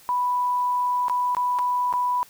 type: tone with dropouts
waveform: sine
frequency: 987.8 Hz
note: B5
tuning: in tune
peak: -20 dBFS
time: 0.09-2.23 s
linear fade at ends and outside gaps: 0 ms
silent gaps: 1.083-1.097 / 1.349-1.368 / 1.587-1.591 / 1.927-1.937 s
effects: white hiss -51 dBFS RMS until 2.29 s